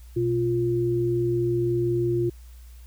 sine tone pair together, 123.46 / 349.2 Hz, B2 / F4, 0 / 0 cents, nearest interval octave + tritone, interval 1800 cents, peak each -26 / -22 dBFS, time 0.16-2.3 s, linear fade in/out 10 ms, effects added 60 Hz sine -42 dBFS peak until 2.86 s + white hiss -58 dBFS RMS until 2.86 s

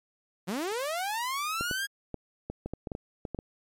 sawtooth linear sweep, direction up, 163.7 to 1648 Hz, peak -26 dBFS, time 0.47-1.87 s, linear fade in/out 20 ms
clicks, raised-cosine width 2 ms, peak -21 dBFS, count 12, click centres 1.61 / 1.712 / 2.143 / 2.5 / 2.66 / 2.736 / 2.872 / 2.918 / 2.951 / 3.252 / 3.347 / 3.389 s
effects MP3 64 kbps

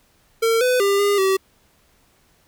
square tone with pitch steps, 454.7 / 502 / 398.8 / 405.8 / 383.7 Hz, A#4 / B4 / G4 / G#4 / G4, -43 / +28 / +30 / -40 / -37 cents, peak -16 dBFS, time 0.42-1.37 s, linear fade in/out 10 ms, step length 190 ms, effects pink hiss -59 dBFS RMS until 2.47 s

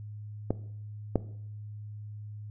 clicks, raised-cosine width 2 ms, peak -13 / -10 dBFS, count 2, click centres 0.506 / 1.157 s, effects noise-tail reverb RT60 0.7 s tail -17 dB re dry + added 105 Hz sine -39 dBFS peak until 2.5 s

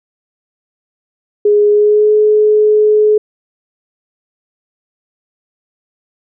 sine tone with pitch glide, 415.3 to 425 Hz, G#4 to G#4, 0 to +40 cents, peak -6 dBFS, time 1.45-3.18 s, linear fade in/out 5 ms, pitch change +40 cents, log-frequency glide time 1.7-2.12 s, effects none

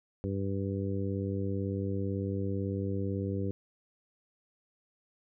harmonic tone, 98 Hz, G2, in tune, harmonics 1 / 2 / 3 / 4 / 5, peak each -33 / -36 / -38 / -39 / -40 dBFS, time 0.24-3.51 s, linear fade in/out 0 ms, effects none

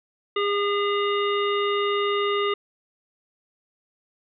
harmonic tone, 406.6 Hz, G#4, 37 cents flat, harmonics 1 / 3 / 5 / 7 / 9, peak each -23 / -26 / -32 / -32 / -35 dBFS, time 0.36-2.54 s, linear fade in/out 5 ms, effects none

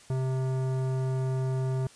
sine tone with tanh clipping, 130.81 Hz, C3, in tune, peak -28 dBFS, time 0.1-1.87 s, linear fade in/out 2 ms, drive 16 dB, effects white hiss -54 dBFS RMS until 1.95 s + resampled to 22050 Hz

